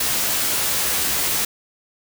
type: noise with comb filter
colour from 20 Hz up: white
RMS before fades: -21 dBFS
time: 0-1.45 s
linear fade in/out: 5 ms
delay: 14 ms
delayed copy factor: +0.5
effects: none